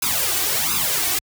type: noise with flanger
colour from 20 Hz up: white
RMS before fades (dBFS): -21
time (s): 0.02-1.19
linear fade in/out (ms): 5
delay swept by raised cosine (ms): 0.79 to 2.69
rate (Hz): 1.4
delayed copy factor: +0.95
effects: high-pass 60 Hz 12 dB/octave